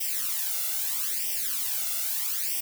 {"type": "noise with flanger", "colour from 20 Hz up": "blue", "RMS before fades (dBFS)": -29, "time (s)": [0, 2.61], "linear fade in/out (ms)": 10, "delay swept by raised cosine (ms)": [0.36, 1.46], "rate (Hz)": 0.78, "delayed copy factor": 0.9, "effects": []}